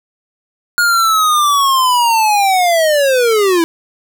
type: linear sweep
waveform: square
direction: down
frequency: 1438 to 323.1 Hz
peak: -10 dBFS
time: 0.78-3.64 s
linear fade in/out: 0 ms
effects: none